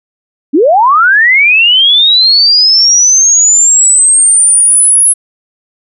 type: linear sweep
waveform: sine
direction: up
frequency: 250.3 to 10720 Hz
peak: -3 dBFS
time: 0.53-5.14 s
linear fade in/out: 20 ms
effects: none